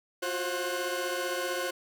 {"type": "tone cluster", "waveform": "sawtooth", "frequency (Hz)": [351.2, 366.6, 532, 1484], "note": ["F4", "F#4", "C5", "F#6"], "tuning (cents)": [10, -16, 29, 5], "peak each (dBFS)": [-33, -35, -29, -33], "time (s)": [0.22, 1.71], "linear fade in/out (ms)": 10, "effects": []}